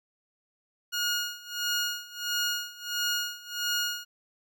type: tone with tremolo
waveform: 15% pulse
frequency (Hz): 1435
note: F6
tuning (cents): +47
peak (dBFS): -19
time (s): 0.92-4.05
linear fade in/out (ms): 20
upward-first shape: sine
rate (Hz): 1.5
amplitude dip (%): 90
effects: none